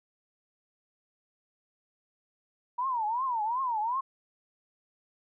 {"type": "tone with vibrato", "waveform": "sine", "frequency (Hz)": 950, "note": "A#5", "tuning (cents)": 33, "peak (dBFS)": -27, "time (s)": [2.78, 4.01], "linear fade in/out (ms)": 10, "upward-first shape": "triangle", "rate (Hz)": 2.7, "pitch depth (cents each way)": 240, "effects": []}